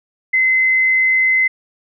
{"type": "tone", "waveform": "sine", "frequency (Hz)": 2052, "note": "C7", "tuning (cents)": -34, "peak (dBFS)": -11, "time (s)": [0.33, 1.48], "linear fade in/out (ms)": 10, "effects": []}